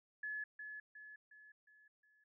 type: tone with echo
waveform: sine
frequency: 1709 Hz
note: G#6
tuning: 49 cents sharp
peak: -40 dBFS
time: 0.23-0.44 s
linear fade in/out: 5 ms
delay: 360 ms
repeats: 5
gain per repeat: -6 dB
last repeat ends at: 2.24 s
effects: none